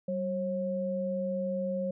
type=tone pair together; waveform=sine; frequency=191.4 / 541.4 Hz; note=G3 / C#5; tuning=-41 / -41 cents; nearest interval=octave + tritone; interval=1800 cents; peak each=-33 / -31 dBFS; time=0.08-1.91 s; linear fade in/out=5 ms; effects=none